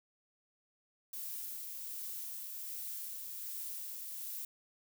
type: noise with tremolo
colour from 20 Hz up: violet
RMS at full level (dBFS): -42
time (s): 1.13-4.45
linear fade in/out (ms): 2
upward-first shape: sine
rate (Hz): 1.3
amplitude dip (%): 25
effects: none